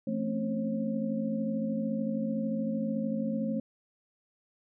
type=tone cluster; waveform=sine; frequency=170.9 / 221.3 / 259.3 / 272.7 / 538 Hz; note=F3 / A3 / C4 / C#4 / C5; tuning=-37 / +10 / -15 / -28 / +48 cents; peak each=-39 / -30 / -39 / -39 / -37 dBFS; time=0.07-3.6 s; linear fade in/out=5 ms; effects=none